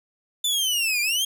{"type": "linear two-way sweep", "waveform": "sawtooth", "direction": "down then up", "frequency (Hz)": [3544, 2349, 3283], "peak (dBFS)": -18, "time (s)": [0.44, 1.25], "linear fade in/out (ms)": 5, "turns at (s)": 1.01, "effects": []}